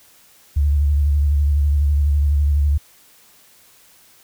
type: tone with vibrato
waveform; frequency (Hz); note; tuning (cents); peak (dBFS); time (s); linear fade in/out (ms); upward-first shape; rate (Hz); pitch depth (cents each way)
sine; 72.4; D2; -24; -13; 0.56-2.78; 10; square; 12; 43
effects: white hiss -51 dBFS RMS until 4.23 s